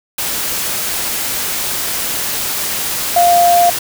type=tone in noise; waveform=sine; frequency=698.5 Hz; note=F5; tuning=in tune; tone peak=-7 dBFS; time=3.16-3.7 s; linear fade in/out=5 ms; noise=white; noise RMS=-19 dBFS; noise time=0.18-3.79 s; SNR=+9 dB; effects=none